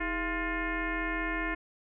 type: tone with frequency modulation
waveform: sine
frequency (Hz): 1046.5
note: C6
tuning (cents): 0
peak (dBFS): -29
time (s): 0-1.55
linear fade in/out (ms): 10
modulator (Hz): 363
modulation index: 3.2
effects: none